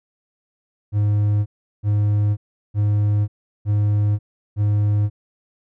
triangle tone bursts, 103.83 Hz, G#2, in tune, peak -13 dBFS, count 5, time 0.92-5.1 s, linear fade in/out 50 ms, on 540 ms, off 370 ms, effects none

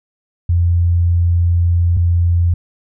sine tone pair in turn, 86.3 / 86.3 Hz, F2 / F2, -20 / -20 cents, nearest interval unison, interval 0 cents, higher neither, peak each -10 dBFS, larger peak neither, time 0.49-1.97 / 1.97-2.54 s, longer first, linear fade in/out 5 ms, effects none

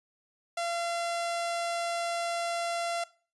sawtooth tone, 684 Hz, F5, 36 cents flat, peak -26 dBFS, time 0.57-3.04 s, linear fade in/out 5 ms, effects noise-tail reverb RT60 0.4 s tail -20 dB re dry + resampled to 24000 Hz

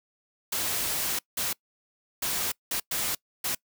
white noise bursts at uneven times, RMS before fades -29 dBFS, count 6, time 0.52-1.19 / 1.37-1.53 / 2.22-2.52 / 2.71-2.8 / 2.91-3.15 / 3.44-3.55 s, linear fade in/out 5 ms, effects noise-tail reverb RT60 0.1 s tail -24 dB re dry

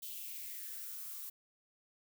violet noise with high-pass filter sweep, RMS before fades -45 dBFS, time 0.02-1.3 s, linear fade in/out 10 ms, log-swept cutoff 3200 to 940 Hz, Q 3.6, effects none

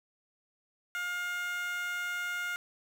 15% pulse tone with high-pass filter, 710 Hz, F5, 28 cents sharp, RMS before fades -35 dBFS, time 0.95-2.56 s, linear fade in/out 0 ms, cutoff 1500 Hz, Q 3.2, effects none

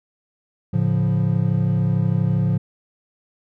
triangle chord, A augmented, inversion none, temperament equal with one note detuned, 110 / 141.59 / 174.61 Hz, A2 / C#3 / E#3, 0 / +37 / 0 cents, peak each -19 dBFS, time 0.73-2.58 s, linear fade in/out 10 ms, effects none

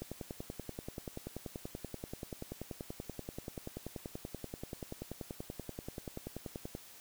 click train, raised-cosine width 2 ms, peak -27 dBFS, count 71, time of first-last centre 0.02-6.751 s, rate 10.4 Hz, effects white hiss -55 dBFS RMS until 7 s

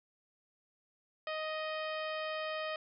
harmonic tone, 624 Hz, D#5, 5 cents sharp, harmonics 1 / 2 / 3 / 4 / 5 / 6 / 7 / 8, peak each -38 / -42 / -44 / -46 / -47 / -54 / -56 / -55 dBFS, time 1.27-2.76 s, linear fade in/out 2 ms, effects none

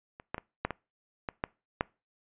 clicks, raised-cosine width 0.5 ms, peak -30 / -17 / -22 / -13 / -18 / -18 / -14 / -11 dBFS, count 8, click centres 0.199 / 0.345 / 0.381 / 0.65 / 0.707 / 1.288 / 1.439 / 1.809 s, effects noise-tail reverb RT60 0.3 s tail -24 dB re dry + resampled to 8000 Hz

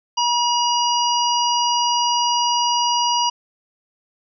harmonic tone, 960 Hz, B5, 49 cents flat, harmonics 1 / 3 / 5 / 6, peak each -18 / -23 / -25 / -26 dBFS, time 0.17-3.3 s, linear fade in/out 10 ms, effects none

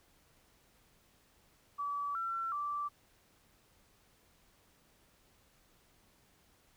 sine tone with pitch steps, 1148 / 1351 / 1167 Hz, D6 / E6 / D6, -40 / +42 / -11 cents, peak -34 dBFS, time 1.78-2.89 s, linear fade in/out 20 ms, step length 370 ms, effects pink hiss -68 dBFS RMS until 6.76 s

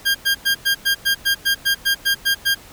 20% pulse tone bursts, 1608 Hz, G6, 44 cents sharp, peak -10 dBFS, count 13, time 0.05-2.55 s, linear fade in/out 20 ms, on 100 ms, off 100 ms, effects pink hiss -43 dBFS RMS until 2.72 s

